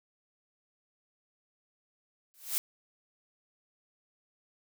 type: noise with exponential growth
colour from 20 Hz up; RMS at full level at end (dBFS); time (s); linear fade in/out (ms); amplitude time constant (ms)
blue; -26; 2.34-2.58; 0; 52
effects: none